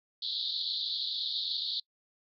pink band-pass noise, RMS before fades -34 dBFS, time 0.22-1.8 s, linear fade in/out 5 ms, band 3500 to 4500 Hz, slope 96 dB/octave, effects noise-tail reverb RT60 0.1 s tail -26 dB re dry

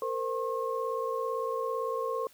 sine tone cluster, 457.2 / 515 / 1077 Hz, A#4 / C5 / C6, -34 / -28 / +50 cents, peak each -33 / -34 / -34 dBFS, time 0.02-2.27 s, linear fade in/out 2 ms, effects white hiss -59 dBFS RMS until 2.33 s

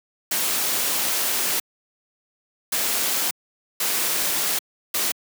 white noise bursts at uneven times, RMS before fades -23 dBFS, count 4, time 0.31-1.6 / 2.72-3.31 / 3.8-4.59 / 4.94-5.12 s, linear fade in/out 5 ms, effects high-pass 200 Hz 12 dB/octave

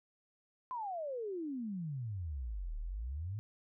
sine exponential two-way sweep, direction down then up, 1039 to 36 to 111.3 Hz, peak -37 dBFS, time 0.71-3.39 s, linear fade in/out 0 ms, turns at 2.77 s, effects none

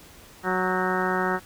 harmonic tone with a mistuned harmonic, 185 Hz, F#3, in tune, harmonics 1 / 2 / 3 / 4 / 5 / 6 / 7 / 8 / 9 / 10, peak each -30 / -28 / -34 / -31 / -31 / -34 / -31 / -32 / -34 / -33 dBFS, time 0.43-1.4 s, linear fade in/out 50 ms, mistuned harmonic 9, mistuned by -70 cents, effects pink hiss -49 dBFS RMS until 1.45 s

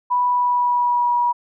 sine tone with pitch glide, 985 to 965.3 Hz, B5 to B5, -5 to -40 cents, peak -15 dBFS, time 0.1-1.33 s, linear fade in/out 20 ms, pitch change -35 cents, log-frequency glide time 0.26-1.12 s, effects none

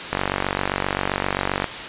click train, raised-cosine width 0.5 ms, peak -5 dBFS, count 73, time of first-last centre 0.13-1.643 s, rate 47.6 Hz, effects white hiss -30 dBFS RMS until 1.88 s + resampled to 8000 Hz

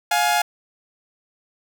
sawtooth tone pair together, 707 / 838 Hz, F5 / G#5, +21 / +15 cents, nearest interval minor third, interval 294 cents, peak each -16 dBFS, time 0.11-0.42 s, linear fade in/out 5 ms, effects none

